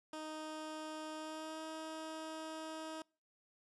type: tone with pitch glide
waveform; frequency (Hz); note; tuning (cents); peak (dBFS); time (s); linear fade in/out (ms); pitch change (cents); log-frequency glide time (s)
15% pulse; 311.1 to 316.9; D#4 to D#4; 0 to +32; -37; 0.13-3.02; 2; +32; 1.16-1.63
effects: noise-tail reverb RT60 0.4 s tail -26 dB re dry + resampled to 24000 Hz